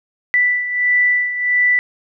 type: beating tone pair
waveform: sine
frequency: 1975.5 / 1977 Hz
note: B6 / B6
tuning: 0 / +1 cents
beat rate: 1.5 Hz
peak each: -14 / -20 dBFS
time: 0.34-1.79 s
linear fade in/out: 0 ms
effects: none